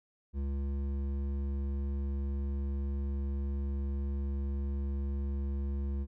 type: tone with hard clipping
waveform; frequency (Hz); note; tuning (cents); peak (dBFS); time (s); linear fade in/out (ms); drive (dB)
sine; 69.3; C#2; 0; -33; 0.33-6.07; 50; 10
effects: none